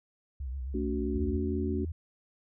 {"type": "tone with vibrato", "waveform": "sine", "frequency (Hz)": 65.41, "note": "C2", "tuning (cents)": 0, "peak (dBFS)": -33, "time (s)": [0.4, 1.37], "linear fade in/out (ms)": 5, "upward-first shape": "sine", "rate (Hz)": 7.6, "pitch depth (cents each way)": 110}
{"type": "chord", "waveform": "sine", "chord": "F# minor", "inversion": "first", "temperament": "equal with one note detuned", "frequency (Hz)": [220, 284, 370], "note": ["A3", "C#4", "F#4"], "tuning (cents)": [0, 42, 0], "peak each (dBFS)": -34, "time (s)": [0.74, 1.85], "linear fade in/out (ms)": 5}
{"type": "tone", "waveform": "sine", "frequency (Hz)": 81.1, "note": "E2", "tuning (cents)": -28, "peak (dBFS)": -32, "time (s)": [1.15, 1.92], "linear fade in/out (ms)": 5}
{"effects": []}